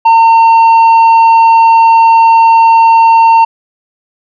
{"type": "tone with tanh clipping", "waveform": "triangle", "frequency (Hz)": 910, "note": "A#5", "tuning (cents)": -42, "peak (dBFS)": -3, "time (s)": [0.05, 3.45], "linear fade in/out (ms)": 10, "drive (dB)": 9, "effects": []}